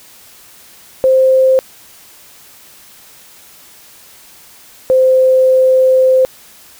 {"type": "tone pair in turn", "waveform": "sine", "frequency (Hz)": [523.3, 518.8], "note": ["C5", "C5"], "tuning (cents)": [0, -15], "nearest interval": "unison", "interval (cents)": 15, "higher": "first", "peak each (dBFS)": -6, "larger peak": "neither", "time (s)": [[1.04, 1.59], [4.9, 6.25]], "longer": "second", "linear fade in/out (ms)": 0, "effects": ["white hiss -41 dBFS RMS until 6.79 s"]}